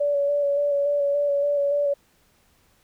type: tone with vibrato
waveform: sine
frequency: 572 Hz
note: D5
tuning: 46 cents flat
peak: -19 dBFS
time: 0-1.94 s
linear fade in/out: 10 ms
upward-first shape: square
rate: 3.5 Hz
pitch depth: 18 cents each way
effects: pink hiss -62 dBFS RMS until 2.83 s